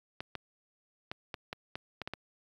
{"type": "clicks", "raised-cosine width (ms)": 0.3, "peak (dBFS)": -21, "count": 9, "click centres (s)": [0.205, 0.353, 1.115, 1.342, 1.529, 1.755, 2.017, 2.075, 2.136], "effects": ["high-pass 60 Hz 12 dB/octave", "10-bit"]}